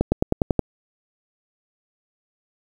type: accelerating click train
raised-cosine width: 2 ms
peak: -4 dBFS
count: 7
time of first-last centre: 0.01-0.593 s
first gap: 110 ms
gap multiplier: 0.95
effects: 7-bit